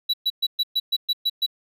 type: tone bursts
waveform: triangle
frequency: 3926 Hz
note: B7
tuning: 11 cents flat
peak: -17 dBFS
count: 9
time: 0.09-1.464 s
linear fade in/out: 10 ms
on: 46 ms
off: 120 ms
effects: none